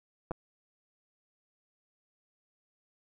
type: clicks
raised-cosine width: 1 ms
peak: -21 / -22 dBFS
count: 2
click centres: 0.31 / 0.316 s
effects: none